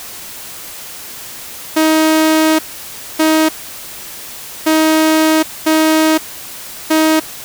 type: tone bursts at uneven times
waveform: sawtooth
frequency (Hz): 315.3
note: D#4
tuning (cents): +23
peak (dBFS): -5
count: 5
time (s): 1.76-2.59 / 3.19-3.49 / 4.66-5.43 / 5.66-6.18 / 6.9-7.2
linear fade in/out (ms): 10
effects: white hiss -30 dBFS RMS until 7.44 s